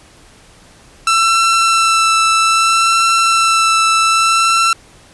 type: tone with vibrato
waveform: sawtooth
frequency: 1334 Hz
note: E6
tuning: 20 cents sharp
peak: -6 dBFS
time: 1.07-4.73 s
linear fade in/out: 2 ms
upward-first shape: sine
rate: 0.62 Hz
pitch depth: 14 cents each way
effects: pink hiss -44 dBFS RMS until 5.13 s + resampled to 24000 Hz